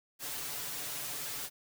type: noise with comb filter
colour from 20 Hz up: white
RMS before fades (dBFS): -39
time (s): 0.19-1.5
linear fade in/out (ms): 50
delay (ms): 6.9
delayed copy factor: +1
effects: none